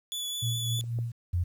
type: tone with vibrato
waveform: sawtooth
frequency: 3437 Hz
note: A7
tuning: 41 cents flat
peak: -29 dBFS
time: 0.12-0.81 s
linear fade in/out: 0 ms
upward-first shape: triangle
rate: 4.9 Hz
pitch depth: 16 cents each way
type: tone with tremolo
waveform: sine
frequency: 117.3 Hz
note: A#2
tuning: 11 cents sharp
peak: -26 dBFS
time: 0.42-1.12 s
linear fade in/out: 10 ms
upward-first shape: triangle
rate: 4 Hz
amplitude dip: 60%
type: clicks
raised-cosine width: 2 ms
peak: -35 / -38 / -28 dBFS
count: 3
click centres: 0.792 / 0.84 / 0.988 s
type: tone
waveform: sine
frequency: 88 Hz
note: F2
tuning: 14 cents sharp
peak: -24 dBFS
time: 1.33-1.44 s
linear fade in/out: 10 ms
effects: 10-bit